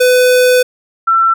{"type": "tone pair in turn", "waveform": ["square", "sine"], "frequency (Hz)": [501, 1343.7], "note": ["B4", "E6"], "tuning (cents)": [25, 33], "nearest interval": "octave + perfect fourth", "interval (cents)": 1708, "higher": "second", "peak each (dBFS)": -7, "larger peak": "neither", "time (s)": [[0, 0.63], [1.07, 1.34]], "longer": "first", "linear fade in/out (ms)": 10, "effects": []}